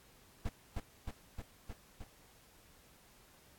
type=noise with echo; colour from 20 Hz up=brown; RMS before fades=-35 dBFS; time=0.45-0.49 s; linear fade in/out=5 ms; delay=310 ms; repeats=5; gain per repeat=-2 dB; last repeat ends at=2.04 s; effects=pink hiss -63 dBFS RMS until 3.58 s + AAC 64 kbps